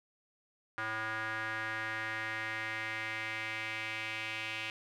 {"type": "tone with band-pass filter sweep", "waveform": "square", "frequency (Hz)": 110, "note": "A2", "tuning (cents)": 0, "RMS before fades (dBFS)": -38, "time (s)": [0.78, 4.7], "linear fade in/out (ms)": 0, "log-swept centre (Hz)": [1500, 2600], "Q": 3.5, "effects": []}